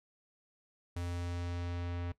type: tone with low-pass filter sweep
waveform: square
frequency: 87.31 Hz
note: F2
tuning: in tune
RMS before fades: -38 dBFS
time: 0.96-2.12 s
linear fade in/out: 5 ms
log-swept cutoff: 11000 to 2700 Hz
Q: 0.81
effects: noise-tail reverb RT60 0.1 s tail -17 dB re dry